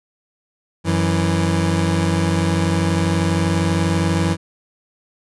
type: tone pair together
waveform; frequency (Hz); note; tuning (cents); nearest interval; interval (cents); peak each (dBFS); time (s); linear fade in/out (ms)
25% pulse; 92.5 / 164.82; F#2 / E3; 0 / 0; minor seventh; 1000; -15; 0.84-4.37; 50
effects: resampled to 24000 Hz